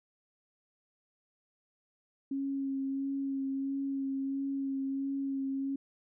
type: tone with vibrato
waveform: sine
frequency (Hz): 272.6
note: C#4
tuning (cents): -29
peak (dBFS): -31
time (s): 2.31-5.76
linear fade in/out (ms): 5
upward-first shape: sine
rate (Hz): 1.5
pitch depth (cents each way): 16
effects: none